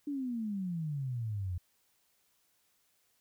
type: exponential sweep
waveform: sine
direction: down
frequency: 295.7 to 86.1 Hz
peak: -33 dBFS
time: 0.07-1.58 s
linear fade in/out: 5 ms
effects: white hiss -73 dBFS RMS until 3.2 s